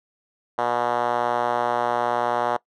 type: tone with band-pass filter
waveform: 5% pulse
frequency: 120.6 Hz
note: B2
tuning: 41 cents flat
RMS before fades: -23 dBFS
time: 0.58-2.57 s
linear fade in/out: 5 ms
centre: 760 Hz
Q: 1.5
effects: noise-tail reverb RT60 0.1 s tail -21 dB re dry